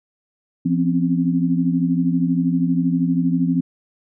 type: tone cluster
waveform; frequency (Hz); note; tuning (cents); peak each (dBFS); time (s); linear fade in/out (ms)
sine; 171.1 / 256.8 / 269.4; F3 / C4 / C#4; -35 / -32 / -49; -19 / -20 / -22; 0.65-3.61; 10
effects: none